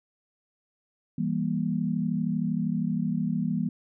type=chord; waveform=sine; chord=E diminished; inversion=none; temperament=just; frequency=164.81 / 197.78 / 237.3 Hz; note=E3 / G3 / Bb3; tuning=0 / +16 / +31 cents; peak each=-29 dBFS; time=1.18-3.69 s; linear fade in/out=5 ms; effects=none